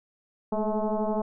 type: tone with frequency modulation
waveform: sine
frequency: 220 Hz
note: A3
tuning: in tune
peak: -24 dBFS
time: 0.52-1.22 s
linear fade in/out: 5 ms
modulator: 214 Hz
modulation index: 3.2
effects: none